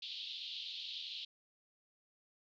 white band-pass noise, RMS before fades -45 dBFS, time 0.02-1.25 s, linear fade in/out 5 ms, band 3000 to 4100 Hz, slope 48 dB/octave, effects none

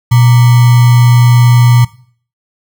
sine tone with sample-and-hold, 121.3 Hz, B2, 31 cents flat, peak -3 dBFS, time 0.11-1.85 s, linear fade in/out 10 ms, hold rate 1050 Hz, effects noise-tail reverb RT60 0.5 s tail -19 dB re dry

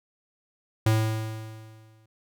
square tone with exponential decay, 110 Hz, A2, in tune, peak -18 dBFS, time 0.86-2.06 s, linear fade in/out 5 ms, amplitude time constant 260 ms, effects none

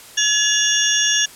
sine tone cluster, 1700 / 2847 / 3443 / 5690 / 6460 Hz, G#6 / F7 / A7 / F8 / G#8, +40 / +33 / -38 / +31 / -49 cents, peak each -21 dBFS, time 0.17-1.26 s, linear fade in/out 10 ms, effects white hiss -41 dBFS RMS until 1.35 s + low-pass 12000 Hz 12 dB/octave

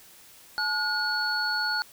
sine tone cluster, 858 / 1443 / 4401 Hz, A5 / F#6 / C#8, -44 / -44 / -13 cents, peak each -33 / -27 / -29 dBFS, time 0.58-1.82 s, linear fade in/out 0 ms, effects white hiss -52 dBFS RMS until 1.92 s

